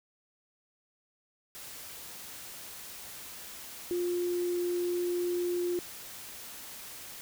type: tone in noise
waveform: sine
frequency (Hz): 352.7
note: F4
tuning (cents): +17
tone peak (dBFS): -28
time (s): 3.91-5.79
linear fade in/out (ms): 0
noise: white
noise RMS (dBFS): -45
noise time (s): 1.55-7.21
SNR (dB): +14
effects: none